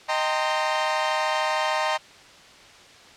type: chord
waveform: sawtooth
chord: C minor seventh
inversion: first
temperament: equal with one note detuned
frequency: 622.3 / 784 / 916.8 / 1046.5 Hz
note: Eb5 / G5 / Bb5 / C6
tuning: 0 / 0 / -29 / 0 cents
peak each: -23 / -25 / -23 / -25 dBFS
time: 0.08-1.98 s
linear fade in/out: 20 ms
effects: white hiss -48 dBFS RMS until 3.16 s + low-pass 5000 Hz 12 dB/octave